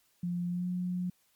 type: tone with pitch glide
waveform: sine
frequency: 175.5 to 179.91 Hz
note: F3 to F#3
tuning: +9 to -48 cents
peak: -30 dBFS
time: 0.23-1.1 s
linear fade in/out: 5 ms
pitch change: +43 cents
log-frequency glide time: 0.49-0.67 s
effects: white hiss -70 dBFS RMS until 1.35 s + MP3 96 kbps